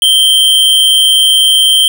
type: tone with amplitude modulation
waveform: square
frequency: 3136 Hz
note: G7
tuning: in tune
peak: -3 dBFS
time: 0.02-1.88 s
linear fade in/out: 2 ms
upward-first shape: sine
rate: 140 Hz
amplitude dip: 60%
effects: none